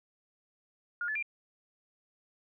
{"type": "tone with pitch steps", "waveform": "sine", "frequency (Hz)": [1425, 1729, 2387], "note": ["F6", "A6", "D7"], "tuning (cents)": [34, -31, 28], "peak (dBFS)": -31, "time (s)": [1.01, 1.226], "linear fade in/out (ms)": 2, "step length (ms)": 72, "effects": []}